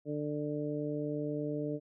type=harmonic tone; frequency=148.3 Hz; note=D3; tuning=17 cents sharp; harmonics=1 / 2 / 3 / 4; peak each=-39 / -36 / -38 / -41 dBFS; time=0.05-1.8 s; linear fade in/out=50 ms; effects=none